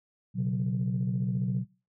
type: chord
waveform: sine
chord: B suspended second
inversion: none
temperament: equal with one note detuned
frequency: 123.9 / 138.59 / 185 Hz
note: B2 / C#3 / F#3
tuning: +6 / 0 / 0 cents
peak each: -29 / -32 / -28 dBFS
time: 0.34-1.65 s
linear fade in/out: 50 ms
effects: noise-tail reverb RT60 0.3 s tail -20 dB re dry + tanh soft clip ceiling -20 dBFS